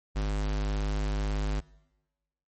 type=tone; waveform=square; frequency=51 Hz; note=G#1; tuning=31 cents flat; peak=-27 dBFS; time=0.15-1.61 s; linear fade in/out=20 ms; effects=noise-tail reverb RT60 1.0 s tail -22 dB re dry + MP3 32 kbps